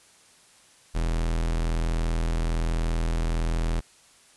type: tone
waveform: 45% pulse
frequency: 41.2 Hz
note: E1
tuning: in tune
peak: -23 dBFS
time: 0.94-3.81 s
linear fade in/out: 20 ms
effects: white hiss -56 dBFS RMS until 4.36 s + resampled to 24000 Hz